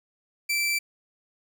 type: tone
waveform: sawtooth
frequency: 2334 Hz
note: D7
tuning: 11 cents flat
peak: -20 dBFS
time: 0.49-0.79 s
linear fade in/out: 10 ms
effects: none